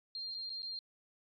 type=tone with dropouts; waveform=sine; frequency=4197 Hz; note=C8; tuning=5 cents sharp; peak=-39 dBFS; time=0.15-0.79 s; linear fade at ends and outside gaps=1 ms; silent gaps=0.343-0.347 / 0.495-0.501 / 0.621-0.629 s; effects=AAC 64 kbps